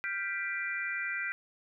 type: chord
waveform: sine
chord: G dominant seventh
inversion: third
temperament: equal with one note detuned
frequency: 1396.9 / 1568 / 1975.5 / 2374 Hz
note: F6 / G6 / B6 / D7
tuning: 0 / 0 / 0 / +18 cents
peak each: -40 / -37 / -36 / -38 dBFS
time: 0.04-1.32 s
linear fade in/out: 0 ms
effects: none